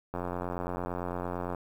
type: click train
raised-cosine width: 1 ms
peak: -20 dBFS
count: 126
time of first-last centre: 0.14-1.548 s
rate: 88.8 Hz
effects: 9-bit